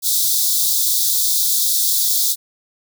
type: high-pass noise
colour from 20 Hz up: white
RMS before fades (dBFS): -17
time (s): 0.02-2.36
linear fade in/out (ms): 50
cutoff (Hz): 3500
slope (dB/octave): 96
effects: none